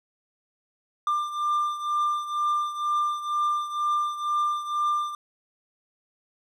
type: beating tone pair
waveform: triangle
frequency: 1192 / 1194.1 Hz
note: D6 / D6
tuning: +25 / +28 cents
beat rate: 2.1 Hz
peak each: -23 / -28 dBFS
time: 1.07-5.15 s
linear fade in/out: 2 ms
effects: none